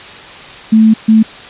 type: tone bursts at uneven times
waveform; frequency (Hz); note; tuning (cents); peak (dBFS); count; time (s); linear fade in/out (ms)
sine; 220; A3; 0; -3; 2; 0.72-0.94 / 1.08-1.23; 10
effects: white hiss -31 dBFS RMS until 1.49 s + resampled to 8000 Hz